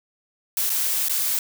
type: noise with dropouts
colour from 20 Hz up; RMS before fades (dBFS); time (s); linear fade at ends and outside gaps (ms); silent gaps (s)
blue; -23; 0.57-1.39; 2; 0.696-0.701 / 1.085-1.095
effects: none